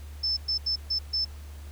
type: tone bursts at uneven times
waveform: sine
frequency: 5274 Hz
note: E8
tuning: in tune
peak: -24 dBFS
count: 5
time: 0.23-0.37 / 0.48-0.58 / 0.66-0.76 / 0.9-0.99 / 1.13-1.25 s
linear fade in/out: 10 ms
effects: added 73 Hz sine -39 dBFS peak until 1.71 s + pink hiss -53 dBFS RMS until 1.71 s